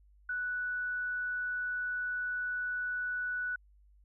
sine tone, 1480 Hz, F#6, in tune, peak -32 dBFS, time 0.29-3.56 s, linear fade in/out 5 ms, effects added 50 Hz sine -59 dBFS peak until 4.04 s

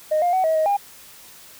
sine tone with pitch steps, 618 / 705 / 750 / 639 / 629 / 807 Hz, D#5 / F5 / F#5 / D#5 / D#5 / G#5, -12 / +16 / +23 / +46 / +19 / -50 cents, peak -15 dBFS, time 0.11-0.77 s, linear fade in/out 10 ms, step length 110 ms, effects tanh soft clip ceiling -13 dBFS + white hiss -45 dBFS RMS until 1.59 s

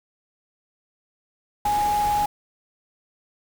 sine tone in noise, 830.6 Hz, G#5, in tune, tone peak -19 dBFS, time 1.65-2.26 s, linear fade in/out 5 ms, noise pink, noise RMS -33 dBFS, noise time 1.65-2.26 s, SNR +11 dB, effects none

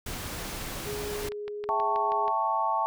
pink noise, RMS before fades -36 dBFS, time 0.06-1.29 s, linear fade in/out 5 ms
sine tone, 415.3 Hz, G#4, in tune, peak -33 dBFS, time 0.84-2.32 s, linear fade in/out 50 ms
click train, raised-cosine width 0.3 ms, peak -25 dBFS, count 8, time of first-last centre 1.16-2.28 s, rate 6.25 Hz
sine chord, A dominant seventh, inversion second, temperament equal with one note detuned, 659.3 / 784 / 886.6 / 1108.7 Hz, E5 / G5 / A5 / C#6, 0 / 0 / +13 / 0 cents, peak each -33 / -33 / -27 / -29 dBFS, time 1.69-2.86 s, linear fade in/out 0 ms
effects none

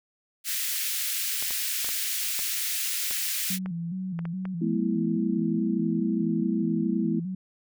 white high-pass noise, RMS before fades -29 dBFS, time 0.44-3.59 s, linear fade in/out 50 ms, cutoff 1800 Hz, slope 24 dB/octave
clicks, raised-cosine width 0.5 ms, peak -24 dBFS, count 10, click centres 1.425 / 1.507 / 1.845 / 1.89 / 2.392 / 3.11 / 3.66 / 4.191 / 4.254 / 4.454 s
sine tone with vibrato, 177.6 Hz, F3, 29 cents sharp, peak -29 dBFS, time 3.5-7.35 s, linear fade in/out 5 ms, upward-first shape square, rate 2.4 Hz, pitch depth 89 cents each way
sine chord, A suspended second, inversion none, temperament equal with one note detuned, 215 / 246.9 / 329.6 Hz, A3 / B3 / E4, -40 / 0 / 0 cents, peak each -27 / -30 / -29 dBFS, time 4.61-7.2 s, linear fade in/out 10 ms
effects none

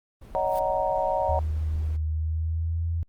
brown noise, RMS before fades -42 dBFS, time 0.21-1.97 s, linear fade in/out 10 ms
sine chord, D# minor seventh, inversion third, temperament just, 560 / 622.3 / 746.7 / 933.4 Hz, C#5 / D#5 / F#5 / A#5, +18 / 0 / +16 / +2 cents, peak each -28 dBFS, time 0.35-1.39 s, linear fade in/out 0 ms
white noise with exponential growth, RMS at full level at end -41 dBFS, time 0.37-0.59 s, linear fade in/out 2 ms, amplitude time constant 47 ms
sine tone with pitch glide, 77.78 to 83.36 Hz, D#2 to E2, 0 to +20 cents, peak -24 dBFS, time 1.29-3.03 s, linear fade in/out 0 ms, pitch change +120 cents, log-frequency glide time 2.06-2.85 s
effects Opus 32 kbps

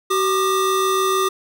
square tone pair together, 380.4 / 1207.7 Hz, F#4 / D6, +48 / +48 cents, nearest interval octave + minor sixth, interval 2000 cents, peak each -20 dBFS, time 0.1-1.29 s, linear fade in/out 10 ms, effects none

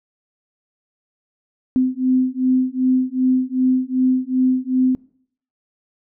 sine beating tone pair, 255.6 / 258.2 Hz, C4 / C4, -40 / -23 cents, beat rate 2.6 Hz, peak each -18 dBFS, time 1.76-4.95 s, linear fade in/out 0 ms, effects noise-tail reverb RT60 0.6 s tail -22 dB re dry

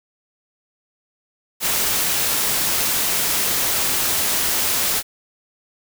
white noise, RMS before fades -20 dBFS, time 1.6-5.03 s, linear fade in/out 50 ms, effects none

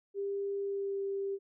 sine tone with pitch glide, 398.5 to 394.2 Hz, G4 to G4, +28 to +10 cents, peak -32 dBFS, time 0.14-1.39 s, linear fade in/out 50 ms, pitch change -18 cents, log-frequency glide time 0.61-1.01 s, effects none

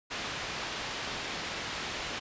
white low-pass noise, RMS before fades -37 dBFS, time 0.1-2.2 s, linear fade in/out 20 ms, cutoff 3600 Hz, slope 12 dB/octave, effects resampled to 16000 Hz

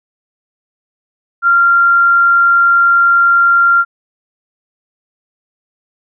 sine tone, 1385 Hz, F6, 15 cents flat, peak -6 dBFS, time 1.42-3.85 s, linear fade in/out 50 ms, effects none

